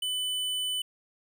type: tone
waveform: square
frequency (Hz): 3000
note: F#7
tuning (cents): +23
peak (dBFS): -29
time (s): 0.02-0.82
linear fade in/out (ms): 5
effects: 10-bit